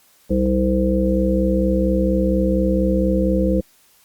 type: harmonic tone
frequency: 64.3 Hz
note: C2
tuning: 30 cents flat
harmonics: 1 / 3 / 5 / 7 / 8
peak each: -21 / -19 / -22 / -29 / -21 dBFS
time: 0.3-3.61 s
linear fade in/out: 10 ms
effects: white hiss -55 dBFS RMS until 4.04 s + Opus 48 kbps